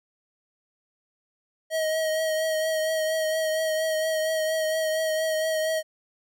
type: tone with vibrato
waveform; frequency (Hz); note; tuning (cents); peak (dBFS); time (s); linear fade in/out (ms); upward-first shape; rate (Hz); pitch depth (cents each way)
square; 633; D#5; +30; -24; 1.7-5.83; 50; triangle; 4.3; 28
effects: none